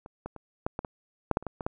clicks, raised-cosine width 1 ms, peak -29 / -22 / -28 / -14 / -17 / -21 / -9 / -9 / -30 / -19 / -21 / -15 dBFS, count 12, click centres 0.061 / 0.26 / 0.363 / 0.665 / 0.791 / 0.848 / 1.313 / 1.371 / 1.426 / 1.467 / 1.608 / 1.665 s, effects none

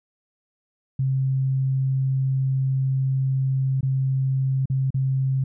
sine tone with dropouts, 133.2 Hz, C3, 31 cents sharp, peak -19 dBFS, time 0.99-5.44 s, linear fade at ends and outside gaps 5 ms, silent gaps 3.809-3.829 / 4.657-4.699 / 4.905-4.943 s, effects none

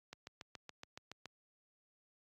click train, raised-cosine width 0.2 ms, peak -30 dBFS, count 9, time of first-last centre 0.13-1.257 s, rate 7.1 Hz, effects high-pass 80 Hz 12 dB/octave + Opus 48 kbps

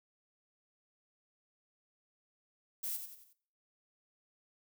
violet noise with echo, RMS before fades -38 dBFS, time 2.83-2.97 s, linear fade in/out 10 ms, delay 91 ms, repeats 4, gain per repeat -7 dB, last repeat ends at 3.334 s, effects noise-tail reverb RT60 0.5 s tail -18 dB re dry

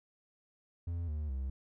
triangle tone with pitch steps, 85.4 / 75.21 / 66.23 Hz, F2 / D2 / C2, -38 / +42 / +22 cents, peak -32 dBFS, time 0.87-1.5 s, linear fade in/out 5 ms, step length 210 ms, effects none

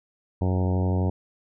harmonic tone with a mistuned harmonic, 92.2 Hz, F#2, 6 cents flat, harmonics 1 / 2 / 3 / 4 / 5 / 6 / 7 / 8 / 9 / 10, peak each -22 / -28 / -32 / -34 / -36 / -38 / -39 / -40 / -41 / -42 dBFS, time 0.41-1.1 s, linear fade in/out 5 ms, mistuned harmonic 1, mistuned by -18 cents, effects none

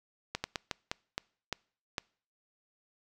slowing click train, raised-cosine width 0.2 ms, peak -15 dBFS, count 8, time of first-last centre 0.35-1.982 s, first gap 90 ms, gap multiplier 1.31, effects noise-tail reverb RT60 0.5 s tail -26 dB re dry

